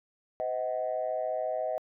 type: tone cluster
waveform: sine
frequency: 512 / 632 / 746 Hz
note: C5 / D#5 / F#5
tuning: -38 / +27 / +14 cents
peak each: -35 / -30 / -35 dBFS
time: 0.4-1.78 s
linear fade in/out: 0 ms
effects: tanh soft clip ceiling -21 dBFS